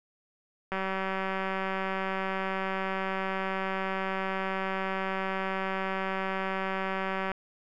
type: click train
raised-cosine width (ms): 0.5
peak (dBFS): -17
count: 1261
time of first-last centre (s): 0.72-7.317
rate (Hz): 191
effects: none